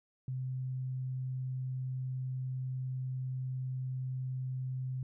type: tone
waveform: sine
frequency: 129.3 Hz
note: C3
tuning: 20 cents flat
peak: -34 dBFS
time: 0.28-5.03 s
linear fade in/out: 2 ms
effects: none